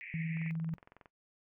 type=band-pass noise; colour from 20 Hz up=pink; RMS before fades=-47 dBFS; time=0.01-0.51 s; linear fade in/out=0 ms; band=1900 to 2500 Hz; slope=96 dB/octave
type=tone with tremolo; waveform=sine; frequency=162.6 Hz; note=E3; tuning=23 cents flat; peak=-32 dBFS; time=0.14-0.74 s; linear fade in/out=0 ms; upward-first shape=sine; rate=19 Hz; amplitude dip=30%
type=click train; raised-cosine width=0.5 ms; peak=-39 dBFS; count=16; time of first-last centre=0.37-1.058 s; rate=21.8 Hz
effects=noise-tail reverb RT60 0.1 s tail -18 dB re dry